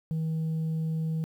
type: tone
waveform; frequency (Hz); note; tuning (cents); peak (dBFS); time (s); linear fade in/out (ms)
sine; 160; D#3; +49; -24; 0.11-1.24; 0
effects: tanh soft clip ceiling -26 dBFS + 10-bit